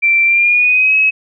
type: tone with pitch glide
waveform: sine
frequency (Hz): 2349 to 2562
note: D7 to E7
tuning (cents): 0 to -50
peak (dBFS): -8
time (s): 0.02-1.11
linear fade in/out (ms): 20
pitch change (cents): +150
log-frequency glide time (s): 0.25-0.95
effects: none